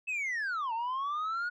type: linear two-way sweep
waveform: sine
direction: down then up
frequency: 2637 to 884 to 1463 Hz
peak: -28 dBFS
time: 0.07-1.5 s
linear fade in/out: 20 ms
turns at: 0.73 s
effects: tanh soft clip ceiling -30 dBFS